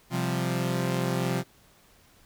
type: chord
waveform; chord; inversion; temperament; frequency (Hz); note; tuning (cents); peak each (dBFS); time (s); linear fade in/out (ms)
sawtooth; C suspended fourth; none; equal; 130.81 / 174.61 / 196; C3 / F3 / G3; 0 / 0 / 0; -25 / -25 / -31; 0.1-1.44; 50
effects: pink hiss -59 dBFS RMS until 2.25 s